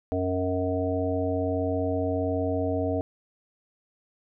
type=harmonic tone with a mistuned harmonic; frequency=92.5 Hz; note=F#2; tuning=in tune; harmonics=1 / 3 / 5 / 7 / 8; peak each=-30 / -29 / -30 / -30 / -37 dBFS; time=0.12-3.01 s; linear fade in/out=0 ms; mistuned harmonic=7; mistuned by=-24 cents; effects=none